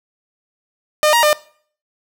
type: tone with pitch steps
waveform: sawtooth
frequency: 607 / 943 / 602 Hz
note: D#5 / A#5 / D5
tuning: -43 / +20 / +43 cents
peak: -7 dBFS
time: 1.03-1.33 s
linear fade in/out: 0 ms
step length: 100 ms
effects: noise-tail reverb RT60 0.5 s tail -20 dB re dry